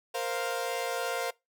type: chord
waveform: sawtooth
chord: Bb suspended second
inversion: none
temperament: equal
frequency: 466.2 / 523.3 / 698.5 Hz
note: Bb4 / C5 / F5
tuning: 0 / 0 / 0 cents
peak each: -31 dBFS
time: 0.14-1.31 s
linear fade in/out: 10 ms
effects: noise-tail reverb RT60 0.2 s tail -22 dB re dry